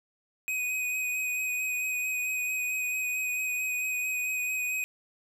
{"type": "tone with vibrato", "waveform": "square", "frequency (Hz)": 2504, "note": "D#7", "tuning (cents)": 10, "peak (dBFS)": -29, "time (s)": [0.48, 4.84], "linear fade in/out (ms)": 0, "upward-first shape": "sine", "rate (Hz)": 4.5, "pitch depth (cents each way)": 18, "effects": []}